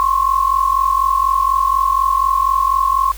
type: tone pair together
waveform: sine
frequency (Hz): 1055.9 / 1100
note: C6 / C#6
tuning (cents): +15 / -14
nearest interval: minor second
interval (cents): 71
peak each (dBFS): -15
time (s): 0-3.12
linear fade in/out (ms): 0
effects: added 50 Hz sine -30 dBFS peak until 3.17 s + white hiss -38 dBFS RMS until 3.17 s